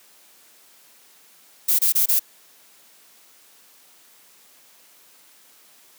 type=noise bursts; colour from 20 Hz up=violet; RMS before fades=-18 dBFS; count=4; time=1.68-2.195 s; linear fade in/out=10 ms; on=110 ms; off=25 ms; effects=white hiss -53 dBFS RMS until 5.98 s + high-pass 200 Hz 12 dB/octave